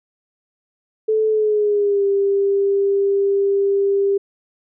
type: tone with pitch glide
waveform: sine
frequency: 435.6 to 397.1 Hz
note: A4 to G4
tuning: -17 to +22 cents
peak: -14 dBFS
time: 1.08-4.18 s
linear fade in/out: 10 ms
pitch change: -161 cents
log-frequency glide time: 1.28-2.05 s
effects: none